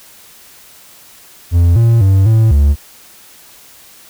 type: tone with pitch steps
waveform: triangle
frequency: 85.9 / 115.6 / 96.4 / 111.4 / 71.5 Hz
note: F2 / A#2 / G2 / A2 / D2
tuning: -28 / -14 / -28 / +22 / -46 cents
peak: -4 dBFS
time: 1.51-2.76 s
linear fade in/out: 50 ms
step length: 250 ms
effects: white hiss -41 dBFS RMS until 4.09 s